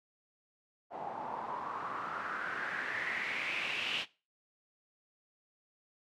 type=noise with low-pass filter sweep; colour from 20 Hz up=white; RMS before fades=-38 dBFS; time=0.9-4.06 s; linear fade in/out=50 ms; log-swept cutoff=760 to 3000 Hz; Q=5; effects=noise-tail reverb RT60 0.3 s tail -19 dB re dry + high-pass 150 Hz 12 dB/octave